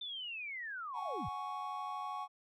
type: linear sweep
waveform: sine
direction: down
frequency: 3588 to 58.27 Hz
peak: -40 dBFS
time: 0.01-1.29 s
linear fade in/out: 5 ms
type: chord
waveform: triangle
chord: F# suspended second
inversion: none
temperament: just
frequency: 740 / 832.5 / 1110 Hz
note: F#5 / G#5 / C#6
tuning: 0 / +4 / +2 cents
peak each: -43 / -42 / -39 dBFS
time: 0.93-2.28 s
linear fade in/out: 50 ms
effects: none